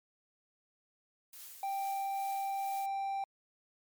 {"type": "noise with tremolo", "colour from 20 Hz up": "blue", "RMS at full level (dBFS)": -48, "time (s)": [1.33, 2.86], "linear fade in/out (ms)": 2, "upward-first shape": "triangle", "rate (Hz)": 2.3, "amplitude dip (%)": 55}
{"type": "tone", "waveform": "triangle", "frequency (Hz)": 785, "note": "G5", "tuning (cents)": 2, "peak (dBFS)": -31, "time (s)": [1.63, 3.24], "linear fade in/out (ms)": 2}
{"effects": ["MP3 96 kbps"]}